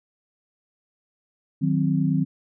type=chord; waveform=sine; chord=C diminished; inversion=first; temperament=equal; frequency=155.56 / 185 / 261.6 Hz; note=Eb3 / Gb3 / C4; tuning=0 / 0 / 0 cents; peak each=-22 / -24 / -24 dBFS; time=1.61-2.25 s; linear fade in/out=20 ms; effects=none